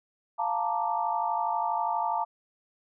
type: chord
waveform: sine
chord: Bb major seventh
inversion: second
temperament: equal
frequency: 698.5 / 880 / 932.3 / 1174.7 Hz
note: F5 / A5 / Bb5 / D6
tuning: 0 / 0 / 0 / 0 cents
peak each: -32 / -29 / -31 / -35 dBFS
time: 0.38-2.25 s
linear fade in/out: 20 ms
effects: none